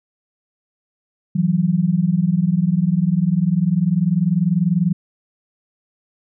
sine tone pair together, 164.64 / 184.8 Hz, E3 / F#3, -2 / -2 cents, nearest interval major second, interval 200 cents, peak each -17 dBFS, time 1.35-4.93 s, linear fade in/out 10 ms, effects none

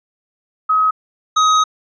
sine / square tone pair in turn, 1271 / 1262.2 Hz, D#6 / D#6, +36 / +24 cents, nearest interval unison, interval 12 cents, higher first, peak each -11 dBFS, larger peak neither, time 0.69-0.91 / 1.36-1.64 s, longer second, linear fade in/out 10 ms, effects resampled to 16000 Hz

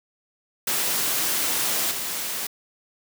white noise with level steps, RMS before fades -24 / -29 dBFS, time 0.67-2.47 s, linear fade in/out 5 ms, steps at 1.91 s, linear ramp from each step 2 ms, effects high-pass 150 Hz 12 dB/octave

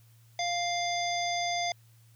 harmonic tone, 698.5 Hz, F5, in tune, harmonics 1 / 3 / 5 / 7 / 9, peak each -30 / -35 / -37 / -38 / -40 dBFS, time 0.39-1.72 s, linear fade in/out 2 ms, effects added 114 Hz sine -56 dBFS peak until 2.15 s + white hiss -66 dBFS RMS until 2.15 s

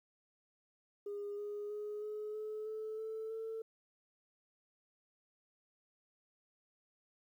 sine tone with pitch steps, 408.4 / 413.6 / 418.9 / 424.3 / 429.7 / 435.2 / 440.8 / 446.4 Hz, G#4 / G#4 / G#4 / G#4 / A4 / A4 / A4 / A4, -29 / -7 / +15 / +37 / -41 / -19 / +3 / +25 cents, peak -38 dBFS, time 1.06-3.62 s, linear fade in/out 5 ms, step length 320 ms, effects tanh soft clip ceiling -36 dBFS + 12-bit

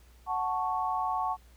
sine chord, F# minor, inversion none, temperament equal, 740 / 880 / 1108.7 Hz, F#5 / A5 / C#6, 0 / 0 / 0 cents, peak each -32 dBFS, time 0.26-1.37 s, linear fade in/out 50 ms, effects added 60 Hz sine -54 dBFS peak until 1.56 s + pink hiss -63 dBFS RMS until 1.56 s

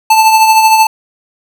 square tone with tremolo, 880 Hz, A5, in tune, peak -3 dBFS, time 0.1-0.87 s, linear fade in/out 5 ms, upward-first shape triangle, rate 13 Hz, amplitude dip 50%, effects none

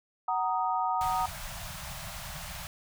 sine chord, D# minor, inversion first, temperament just, 746.7 / 933.4 / 1244.5 Hz, F#5 / A#5 / D#6, +16 / +2 / 0 cents, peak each -30 / -30 / -32 dBFS, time 0.28-1.26 s, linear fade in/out 5 ms
pink band-stop noise, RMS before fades -40 dBFS, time 1.01-2.67 s, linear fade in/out 0 ms, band 190 to 580 Hz, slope 96 dB/octave
effects none

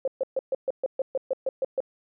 sine tone bursts, 530 Hz, C5, 22 cents sharp, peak -22 dBFS, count 12, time 0.05-1.804 s, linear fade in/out 2 ms, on 27 ms, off 130 ms, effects none

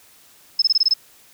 sine tone bursts, 5200 Hz, E8, 24 cents flat, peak -12 dBFS, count 7, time 0.59-0.938 s, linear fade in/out 5 ms, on 30 ms, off 23 ms, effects white hiss -51 dBFS RMS until 1.33 s

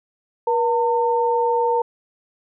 sine tone pair together, 478.7 / 906.8 Hz, A#4 / A#5, +46 / -48 cents, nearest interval major seventh, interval 1106 cents, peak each -19 dBFS, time 0.47-1.82 s, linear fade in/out 5 ms, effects none

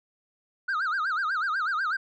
sine tone with vibrato, 1402 Hz, F6, 6 cents sharp, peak -22 dBFS, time 0.68-1.97 s, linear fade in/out 10 ms, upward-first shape sine, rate 8.1 Hz, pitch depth 240 cents each way, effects tanh soft clip ceiling -24 dBFS

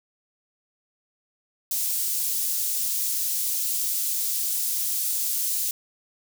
white high-pass noise, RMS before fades -26 dBFS, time 1.71-5.71 s, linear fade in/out 2 ms, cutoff 6000 Hz, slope 12 dB/octave, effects none

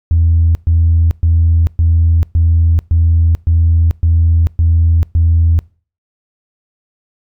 sine tone bursts, 82.8 Hz, E2, 8 cents sharp, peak -6 dBFS, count 10, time 0.11-5.59 s, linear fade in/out 0 ms, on 440 ms, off 120 ms, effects noise-tail reverb RT60 0.4 s tail -24 dB re dry + tanh soft clip ceiling -3 dBFS

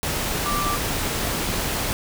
sine tone in noise, 1174.7 Hz, D6, in tune, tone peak -24 dBFS, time 0.46-0.76 s, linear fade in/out 0 ms, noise pink, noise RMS -25 dBFS, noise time 0.03-1.93 s, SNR -2 dB, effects none

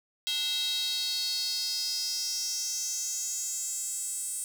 square tone with high-pass filter sweep, 293.7 Hz, D4, in tune, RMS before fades -32 dBFS, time 0.27-4.44 s, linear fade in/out 0 ms, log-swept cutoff 3500 to 8600 Hz, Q 5.9, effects none

